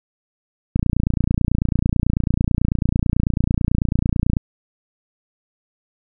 click train, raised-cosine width 5 ms, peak -5 dBFS, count 106, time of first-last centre 0.76-4.368 s, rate 29.1 Hz, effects none

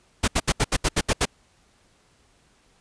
pink noise bursts, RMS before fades -20 dBFS, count 9, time 0.23-1.255 s, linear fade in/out 10 ms, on 49 ms, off 73 ms, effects pink hiss -61 dBFS RMS until 2.8 s + resampled to 22050 Hz

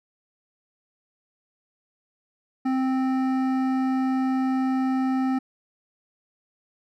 triangle tone with hard clipping, 261.6 Hz, C4, in tune, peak -23 dBFS, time 2.65-5.39 s, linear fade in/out 10 ms, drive 16 dB, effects none

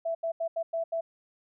sine tone bursts at uneven times, 662 Hz, E5, 7 cents sharp, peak -27 dBFS, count 6, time 0.05-0.15 / 0.23-0.32 / 0.4-0.48 / 0.56-0.63 / 0.73-0.84 / 0.92-1.01 s, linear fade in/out 10 ms, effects none

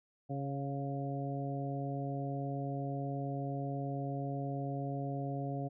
harmonic tone with a mistuned harmonic, 138.59 Hz, C#3, in tune, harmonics 1 / 2 / 3 / 4 / 5, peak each -37 / -41 / -46 / -45 / -43 dBFS, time 0.29-5.69 s, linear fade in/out 20 ms, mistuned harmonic 5, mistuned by +21 cents, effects none

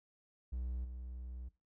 triangle tone with level steps, 62 Hz, B1, 7 cents sharp, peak -35 / -41 dBFS, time 0.52-1.49 s, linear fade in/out 10 ms, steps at 0.84 s, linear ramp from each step 10 ms, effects noise-tail reverb RT60 0.3 s tail -21 dB re dry

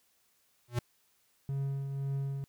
square tone with exponential growth, 120.9 Hz, B2, 36 cents flat, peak -26 dBFS, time 0.68-0.79 s, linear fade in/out 5 ms, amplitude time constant 23 ms
triangle tone with tremolo, 137.8 Hz, C#3, 10 cents flat, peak -28 dBFS, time 1.49-2.44 s, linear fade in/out 0 ms, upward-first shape triangle, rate 1.9 Hz, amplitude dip 45%
effects white hiss -71 dBFS RMS until 2.48 s

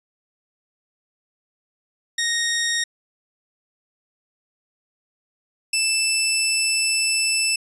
15% pulse tone pair in turn, 1864.7 / 2644 Hz, A#6 / E7, 0 / +5 cents, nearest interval tritone, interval 605 cents, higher second, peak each -14 / -11 dBFS, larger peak second, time 2.18-2.84 / 5.73-7.56 s, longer second, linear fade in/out 5 ms, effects resampled to 24000 Hz

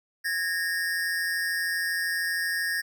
square tone pair together, 1661.2 / 1834 Hz, G#6 / A#6, 0 / -29 cents, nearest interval major second, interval 171 cents, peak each -30 / -29 dBFS, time 0.24-2.82 s, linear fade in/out 20 ms, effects none

